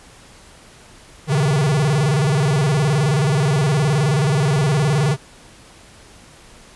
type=tone with vibrato; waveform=square; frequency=143.9 Hz; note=D3; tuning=35 cents flat; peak=-15 dBFS; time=1.27-5.17 s; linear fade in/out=50 ms; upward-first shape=square; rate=19 Hz; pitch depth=150 cents each way; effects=pink hiss -45 dBFS RMS until 6.75 s + resampled to 24000 Hz